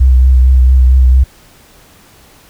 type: tone with vibrato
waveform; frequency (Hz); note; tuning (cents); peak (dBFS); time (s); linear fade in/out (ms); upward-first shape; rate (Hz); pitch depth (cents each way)
sine; 64; C2; -38; -3; 0-1.24; 10; triangle; 4.4; 38
effects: pink hiss -43 dBFS RMS until 2.49 s